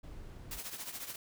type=noise; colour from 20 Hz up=brown; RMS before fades=-47 dBFS; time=0.03-0.59 s; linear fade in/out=10 ms
type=noise with tremolo; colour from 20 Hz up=white; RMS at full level=-40 dBFS; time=0.51-1.16 s; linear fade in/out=2 ms; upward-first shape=triangle; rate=14 Hz; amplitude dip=75%
effects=none